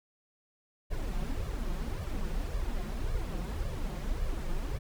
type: noise with flanger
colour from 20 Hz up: brown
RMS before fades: -33 dBFS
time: 0.9-4.79 s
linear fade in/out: 20 ms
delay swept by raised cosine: 1.7 to 5.7 ms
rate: 1.8 Hz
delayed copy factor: +0.75
effects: none

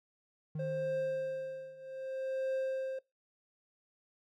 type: tone with exponential decay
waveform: triangle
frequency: 154.4 Hz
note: D#3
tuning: 13 cents flat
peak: -33 dBFS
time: 0.55-2.07 s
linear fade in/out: 5 ms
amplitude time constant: 330 ms
type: tone with tremolo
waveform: triangle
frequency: 528 Hz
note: C5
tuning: 16 cents sharp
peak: -29 dBFS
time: 0.59-2.99 s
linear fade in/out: 5 ms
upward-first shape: triangle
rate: 0.64 Hz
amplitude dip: 90%
effects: noise-tail reverb RT60 0.2 s tail -22 dB re dry

